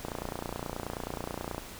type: click train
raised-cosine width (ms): 1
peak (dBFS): -20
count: 46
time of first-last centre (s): 0.05-1.581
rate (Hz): 29.4
effects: pink hiss -45 dBFS RMS until 1.79 s